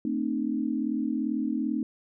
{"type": "tone cluster", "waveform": "sine", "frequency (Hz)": [224.4, 262.2, 304.8], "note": ["A3", "C4", "D#4"], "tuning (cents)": [34, 4, -36], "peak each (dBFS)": -30, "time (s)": [0.05, 1.83], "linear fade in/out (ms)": 2, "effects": []}